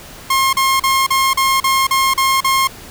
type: tone bursts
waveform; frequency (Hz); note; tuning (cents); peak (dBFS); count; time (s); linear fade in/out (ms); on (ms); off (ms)
sawtooth; 1070; C6; +38; -8; 9; 0.3-2.674; 5; 230; 38
effects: pink hiss -36 dBFS RMS until 2.9 s